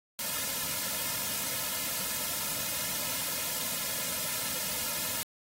white noise with comb filter, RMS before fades -33 dBFS, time 0.19-5.23 s, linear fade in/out 0 ms, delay 2.6 ms, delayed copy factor -0.9, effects AAC 48 kbps

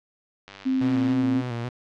click train, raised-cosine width 0.2 ms, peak -24 dBFS, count 65, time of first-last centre 0.48-1.13 s, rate 98.5 Hz
sine tone, 261.6 Hz, C4, in tune, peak -20 dBFS, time 0.65-1.42 s, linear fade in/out 20 ms
sawtooth tone with vibrato, 121.1 Hz, B2, 34 cents flat, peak -24 dBFS, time 0.81-1.69 s, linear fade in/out 5 ms, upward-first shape square, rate 3.6 Hz, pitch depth 50 cents each way
effects low-pass 4000 Hz 12 dB/octave

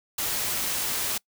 white noise, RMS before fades -28 dBFS, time 0.18-1.18 s, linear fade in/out 5 ms, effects noise-tail reverb RT60 0.1 s tail -25 dB re dry

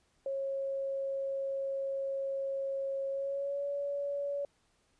sine tone with pitch glide, 545 to 567.2 Hz, C#5 to C#5, -29 to +40 cents, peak -32 dBFS, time 0.26-4.45 s, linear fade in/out 2 ms, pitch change +69 cents, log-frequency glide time 3.09-3.66 s, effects pink hiss -72 dBFS RMS until 4.99 s + resampled to 22050 Hz

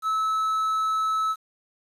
triangle tone with quantisation, 1300 Hz, E6, 24 cents flat, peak -20 dBFS, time 0.02-1.36 s, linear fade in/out 50 ms, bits 8, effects resampled to 32000 Hz

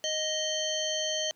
harmonic tone, 622.3 Hz, D#5, in tune, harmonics 1 / 3 / 5 / 7 / 9 / 10, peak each -33 / -40 / -32 / -38 / -47 / -35 dBFS, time 0.04-1.31 s, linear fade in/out 0 ms, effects pink hiss -66 dBFS RMS until 1.35 s + high-pass 150 Hz 12 dB/octave

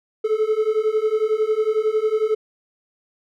triangle beating tone pair, 427.8 / 438.8 Hz, A4 / A4, -49 / -5 cents, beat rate 11 Hz, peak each -19 / -18 dBFS, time 0.24-2.35 s, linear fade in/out 10 ms, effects none

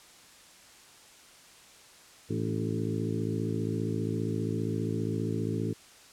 harmonic tone with a mistuned harmonic, 55 Hz, A1, in tune, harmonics 2 / 3 / 4 / 5 / 6 / 7 / 8, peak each -33 / -35 / -36 / -37 / -38 / -38 / -39 dBFS, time 2.29-5.74 s, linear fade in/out 20 ms, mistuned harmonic 5, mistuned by +45 cents, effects white hiss -54 dBFS RMS until 6.12 s + low-pass 9000 Hz 12 dB/octave

